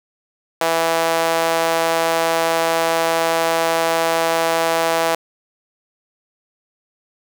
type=tone with high-pass filter; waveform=sawtooth; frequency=164.81 Hz; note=E3; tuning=in tune; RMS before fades=-18 dBFS; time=0.61-5.15 s; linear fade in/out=2 ms; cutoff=640 Hz; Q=1.9; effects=7-bit